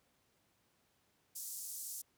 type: band-pass noise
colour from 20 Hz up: white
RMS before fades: -45 dBFS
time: 1.35-2.02 s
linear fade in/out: 10 ms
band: 5900 to 14000 Hz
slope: 24 dB/octave
effects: pink hiss -75 dBFS RMS until 2.17 s + high-pass 80 Hz 12 dB/octave